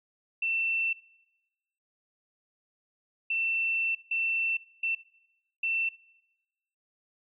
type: tone bursts at uneven times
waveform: sine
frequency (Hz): 2685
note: E7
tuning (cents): +31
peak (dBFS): -26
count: 5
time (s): 0.42-0.93 / 3.3-3.95 / 4.11-4.57 / 4.83-4.95 / 5.63-5.89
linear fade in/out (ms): 5
effects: noise-tail reverb RT60 1.0 s tail -21 dB re dry